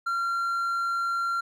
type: tone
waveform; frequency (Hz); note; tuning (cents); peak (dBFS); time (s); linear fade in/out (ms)
triangle; 1375; F6; -27; -23; 0.06-1.41; 10
effects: none

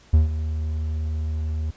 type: tone with ADSR envelope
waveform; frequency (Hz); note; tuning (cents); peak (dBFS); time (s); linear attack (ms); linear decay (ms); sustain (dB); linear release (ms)
triangle; 77.78; D#2; 0; -8; 0.13-1.71; 11; 140; -13; 9
effects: pink hiss -53 dBFS RMS until 1.76 s + resampled to 16000 Hz

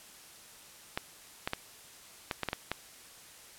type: clicks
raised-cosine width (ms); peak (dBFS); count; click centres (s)
0.3; -15; 8; 0.975 / 1.475 / 1.534 / 2.312 / 2.433 / 2.487 / 2.531 / 2.716
effects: white hiss -53 dBFS RMS until 3.58 s + low-pass 12000 Hz 12 dB/octave

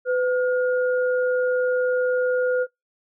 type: tone pair together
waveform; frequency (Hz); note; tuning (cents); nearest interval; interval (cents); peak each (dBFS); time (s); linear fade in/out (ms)
sine; 502.8 / 1427; B4 / F6; +31 / +37; octave + tritone; 1806; -19 / -27; 0.05-2.67; 50
effects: noise-tail reverb RT60 0.2 s tail -26 dB re dry

